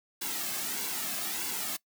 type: noise with flanger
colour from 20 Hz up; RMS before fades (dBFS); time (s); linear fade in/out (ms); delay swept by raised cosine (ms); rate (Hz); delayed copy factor
white; -34; 0.21-1.77; 10; 1.6 to 2.12; 1.6; -0.65
effects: noise-tail reverb RT60 0.1 s tail -21 dB re dry + high-pass 150 Hz 12 dB/octave